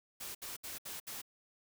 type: noise bursts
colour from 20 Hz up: white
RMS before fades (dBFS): -44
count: 5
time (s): 0.2-1.218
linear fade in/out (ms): 10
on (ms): 150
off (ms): 67
effects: none

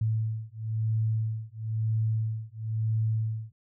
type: beating tone pair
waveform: sine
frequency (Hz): 110 / 111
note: A2 / A2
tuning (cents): 0 / +16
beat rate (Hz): 1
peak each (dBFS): -29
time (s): 0.01-3.52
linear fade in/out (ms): 5
effects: none

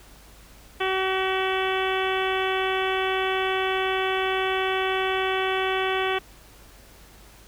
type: harmonic tone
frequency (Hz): 379.2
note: F#4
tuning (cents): +43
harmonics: 1 / 2 / 3 / 4 / 5 / 6 / 7 / 8 / 9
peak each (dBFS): -26 / -29 / -31 / -32 / -33 / -34 / -34 / -35 / -36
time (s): 0.8-6.19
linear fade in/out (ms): 10
effects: added 50 Hz sine -51 dBFS peak until 7.47 s + pink hiss -51 dBFS RMS until 7.47 s

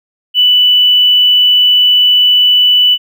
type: tone with hard clipping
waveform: triangle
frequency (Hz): 2975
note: F#7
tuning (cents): +9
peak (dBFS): -5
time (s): 0.34-2.98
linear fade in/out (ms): 50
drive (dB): 3
effects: none

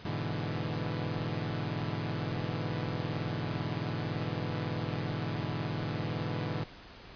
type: chord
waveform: sawtooth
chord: E dominant seventh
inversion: first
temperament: equal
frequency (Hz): 103.83 / 123.47 / 146.83 / 164.81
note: G#2 / B2 / D3 / E3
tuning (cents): 0 / 0 / 0 / 0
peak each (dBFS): -34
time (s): 0.05-6.64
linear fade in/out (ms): 5
effects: pink hiss -50 dBFS RMS until 7.15 s + resampled to 11025 Hz

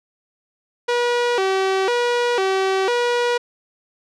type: tone with vibrato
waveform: sawtooth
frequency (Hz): 430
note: A4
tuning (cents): -40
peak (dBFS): -13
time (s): 0.88-3.38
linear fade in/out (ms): 10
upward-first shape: square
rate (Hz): 1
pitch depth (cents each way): 200
effects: low-pass 5000 Hz 12 dB/octave

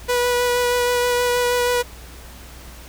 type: tone with vibrato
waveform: sawtooth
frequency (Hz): 489.2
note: B4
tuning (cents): -16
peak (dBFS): -13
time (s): 0.08-1.83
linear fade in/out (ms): 20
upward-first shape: sine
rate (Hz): 6.3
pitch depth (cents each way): 12
effects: added 60 Hz sine -39 dBFS peak until 2.88 s + pink hiss -42 dBFS RMS until 2.88 s

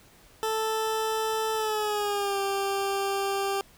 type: tone with pitch glide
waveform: 20% pulse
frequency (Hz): 440 to 394.3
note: A4 to G4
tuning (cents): 0 to +10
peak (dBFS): -21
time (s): 0.43-3.61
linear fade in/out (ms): 0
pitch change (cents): -190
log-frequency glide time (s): 1.54-2.39
effects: pink hiss -56 dBFS RMS until 3.77 s

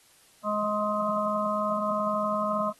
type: harmonic tone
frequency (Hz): 209.7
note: G#3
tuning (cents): +17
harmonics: 1 / 3 / 5 / 6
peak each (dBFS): -32 / -29 / -30 / -31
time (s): 0.43-2.73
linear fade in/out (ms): 50
effects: white hiss -59 dBFS RMS until 2.79 s + AAC 32 kbps

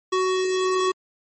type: tone pair together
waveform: square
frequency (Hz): 372.8 / 1117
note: F#4 / C#6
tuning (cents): +13 / +13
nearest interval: octave + perfect fifth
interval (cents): 1900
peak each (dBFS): -21 / -29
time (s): 0.12-0.92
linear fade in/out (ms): 10
effects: MP3 32 kbps

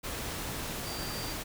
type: tone in noise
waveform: sine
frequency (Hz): 4699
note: D8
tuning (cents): 0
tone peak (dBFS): -42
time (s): 0.85-1.34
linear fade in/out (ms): 20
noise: pink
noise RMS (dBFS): -37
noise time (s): 0.03-1.44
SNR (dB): -8
effects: none

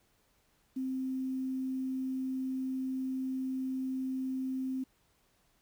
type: tone with quantisation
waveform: sine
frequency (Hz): 261.6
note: C4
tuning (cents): 0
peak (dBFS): -32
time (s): 0.76-4.84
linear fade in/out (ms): 10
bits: 10
effects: pink hiss -71 dBFS RMS until 5.61 s

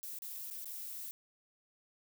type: noise with dropouts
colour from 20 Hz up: violet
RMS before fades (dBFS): -44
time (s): 0.03-1.11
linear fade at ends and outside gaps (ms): 0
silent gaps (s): 0.187-0.221 / 0.501-0.51 / 0.645-0.656
effects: none

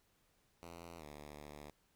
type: tone with pitch glide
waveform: 5% pulse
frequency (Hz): 84.9 to 73.91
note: F2 to D2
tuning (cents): -48 to +12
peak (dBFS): -39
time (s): 0.63-1.7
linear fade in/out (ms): 0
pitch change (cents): -240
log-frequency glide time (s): 0.98-1.04
effects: pink hiss -75 dBFS RMS until 1.95 s

